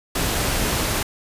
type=noise; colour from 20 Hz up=pink; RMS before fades=-22 dBFS; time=0.15-1.03 s; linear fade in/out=5 ms; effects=resampled to 32000 Hz